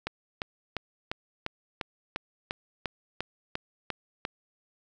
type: click train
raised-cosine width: 0.3 ms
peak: -15 dBFS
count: 13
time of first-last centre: 0.07-4.251 s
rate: 2.87 Hz
effects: none